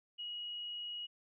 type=tone; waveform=sine; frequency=2900 Hz; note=F#7; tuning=35 cents flat; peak=-40 dBFS; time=0.18-1.07 s; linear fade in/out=20 ms; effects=none